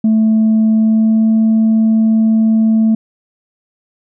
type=tone with pitch glide; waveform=sine; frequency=219.6 to 221.4 Hz; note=A3 to A3; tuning=-3 to +11 cents; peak=-6 dBFS; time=0.04-2.95 s; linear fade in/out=5 ms; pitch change=+14 cents; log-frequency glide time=0.72-1.3 s; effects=tanh soft clip ceiling -6 dBFS